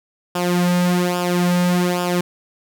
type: tone with flanger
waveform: sawtooth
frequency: 177.6 Hz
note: F3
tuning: 29 cents sharp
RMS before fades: -18 dBFS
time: 0.35-2.21 s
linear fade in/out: 5 ms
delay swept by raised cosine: 0.48 to 2.98 ms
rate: 1.2 Hz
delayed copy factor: -0.7
effects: none